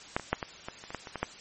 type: clicks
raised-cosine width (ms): 0.5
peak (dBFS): -11 / -23 / -9 / -17 / -20 / -29 / -25 / -18 / -25 / -19 / -12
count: 11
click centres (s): 0.165 / 0.197 / 0.33 / 0.428 / 0.685 / 0.839 / 0.905 / 0.947 / 1.072 / 1.157 / 1.23
effects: white hiss -48 dBFS RMS until 1.4 s + MP3 32 kbps